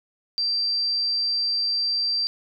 sine tone, 4699 Hz, D8, in tune, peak -21 dBFS, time 0.38-2.27 s, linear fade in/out 0 ms, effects none

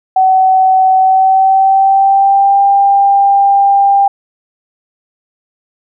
sine tone with pitch glide, 756 to 795.4 Hz, F#5 to G5, +37 to +25 cents, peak -5 dBFS, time 0.16-4.08 s, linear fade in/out 5 ms, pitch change +88 cents, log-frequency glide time 0.96-2.61 s, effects none

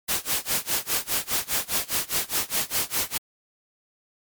white noise with tremolo, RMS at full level -23 dBFS, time 0.08-3.18 s, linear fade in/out 10 ms, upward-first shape sine, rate 4.9 Hz, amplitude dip 95%, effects MP3 96 kbps

